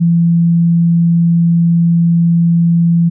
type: tone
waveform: sine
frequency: 169.1 Hz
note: E3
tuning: 44 cents sharp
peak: -7 dBFS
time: 0-3.1 s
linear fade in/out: 20 ms
effects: none